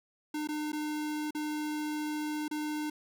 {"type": "tone with dropouts", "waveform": "square", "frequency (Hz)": 302.4, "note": "D#4", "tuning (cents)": -49, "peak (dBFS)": -33, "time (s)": [0.34, 2.9], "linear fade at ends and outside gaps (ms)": 5, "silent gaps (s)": [[0.474, 0.487], [0.72, 0.729], [1.308, 1.348], [2.481, 2.511]], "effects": []}